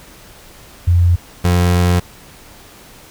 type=tone pair in turn; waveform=sine / 30% pulse; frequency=87.31 / 88.68 Hz; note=F2 / F2; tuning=0 / +27 cents; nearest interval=unison; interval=27 cents; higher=second; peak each=-8 dBFS; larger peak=neither; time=0.87-1.16 / 1.44-2 s; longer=second; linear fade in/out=10 ms; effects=pink hiss -41 dBFS RMS until 3.1 s